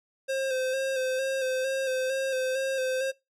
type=tone with vibrato; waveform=square; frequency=526 Hz; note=C5; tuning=9 cents sharp; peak=-27 dBFS; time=0.28-3.12 s; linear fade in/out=20 ms; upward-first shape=square; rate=2.2 Hz; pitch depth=28 cents each way; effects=noise-tail reverb RT60 0.2 s tail -21 dB re dry + low-pass 11000 Hz 12 dB/octave